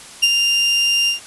30% pulse tone with ADSR envelope, 2794 Hz, F7, in tune, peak -6 dBFS, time 0.22-1.2 s, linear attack 16 ms, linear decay 40 ms, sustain -5 dB, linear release 120 ms, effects white hiss -38 dBFS RMS until 1.26 s + resampled to 24000 Hz

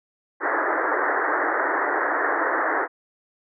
white band-pass noise, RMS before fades -23 dBFS, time 0.4-2.88 s, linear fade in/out 50 ms, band 290 to 1900 Hz, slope 96 dB/octave, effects none

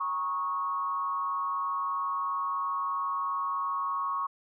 sine tone with frequency modulation, 1103 Hz, C#6, 9 cents flat, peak -28 dBFS, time 0-4.27 s, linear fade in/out 10 ms, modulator 157 Hz, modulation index 0.58, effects none

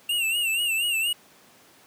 square tone with vibrato, 2760 Hz, F7, 21 cents flat, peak -23 dBFS, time 0.09-1.13 s, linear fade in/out 5 ms, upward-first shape sine, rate 4.2 Hz, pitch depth 88 cents each way, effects pink hiss -54 dBFS RMS until 1.86 s + high-pass 200 Hz 12 dB/octave

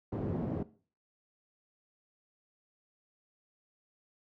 pink band-pass noise, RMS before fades -35 dBFS, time 0.12-0.63 s, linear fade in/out 5 ms, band 120 to 390 Hz, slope 12 dB/octave, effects noise-tail reverb RT60 0.4 s tail -17 dB re dry

